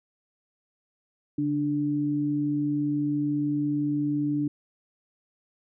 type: tone pair together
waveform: sine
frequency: 143.33 / 293.7 Hz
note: D3 / D4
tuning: -42 / 0 cents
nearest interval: octave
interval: 1242 cents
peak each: -31 / -24 dBFS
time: 1.38-4.48 s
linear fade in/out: 5 ms
effects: none